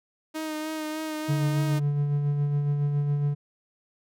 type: tone with vibrato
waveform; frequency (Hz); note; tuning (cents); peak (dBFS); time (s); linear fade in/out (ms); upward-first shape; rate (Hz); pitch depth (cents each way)
sawtooth; 311.1; D#4; 0; -26; 0.34-1.8; 20; sine; 3.3; 23
type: tone with tremolo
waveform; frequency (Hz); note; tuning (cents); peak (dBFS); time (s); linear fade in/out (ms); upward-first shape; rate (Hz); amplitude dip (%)
triangle; 144.7; D3; -25; -19; 1.28-3.35; 20; sine; 7.2; 35
effects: none